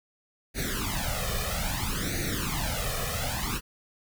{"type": "noise with flanger", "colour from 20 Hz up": "pink", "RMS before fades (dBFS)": -30, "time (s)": [0.54, 3.61], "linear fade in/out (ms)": 50, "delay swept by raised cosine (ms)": [0.47, 1.67], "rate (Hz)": 0.61, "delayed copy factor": 1, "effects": []}